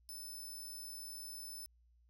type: tone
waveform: 10% pulse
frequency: 5274 Hz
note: E8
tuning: in tune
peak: -40 dBFS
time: 0.09-1.66 s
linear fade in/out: 0 ms
effects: added 59 Hz sine -66 dBFS peak until 2.09 s